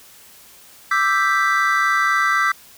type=chord; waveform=triangle; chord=E minor seventh; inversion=third; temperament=equal; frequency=1174.7 / 1318.5 / 1568 / 1975.5 Hz; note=D6 / E6 / G6 / B6; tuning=0 / 0 / 0 / 0 cents; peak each=-19 dBFS; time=0.91-2.52 s; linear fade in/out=5 ms; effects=white hiss -46 dBFS RMS until 2.77 s